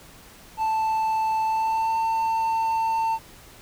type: tone with pitch glide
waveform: triangle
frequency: 881 to 898 Hz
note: A5 to A5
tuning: +2 to +35 cents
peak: -19 dBFS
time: 0.57-3.19 s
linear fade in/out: 50 ms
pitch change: +33 cents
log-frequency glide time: 1.46-1.96 s
effects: pink hiss -48 dBFS RMS until 3.61 s